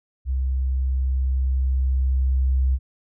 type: tone with level ramp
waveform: sine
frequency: 65.3 Hz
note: C2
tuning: 3 cents flat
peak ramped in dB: -20 to -16 dBFS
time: 0.25-2.79 s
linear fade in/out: 50 ms
effects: none